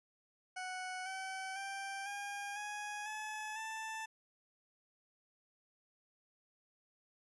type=tone with pitch steps; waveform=20% pulse; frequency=740 / 762.1 / 784.9 / 808.4 / 832.5 / 857.4 / 883.1 Hz; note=F#5 / G5 / G5 / G#5 / G#5 / A5 / A5; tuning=0 / -49 / +2 / -47 / +4 / -45 / +6 cents; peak=-36 dBFS; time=0.56-4.06 s; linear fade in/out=10 ms; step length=500 ms; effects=resampled to 24000 Hz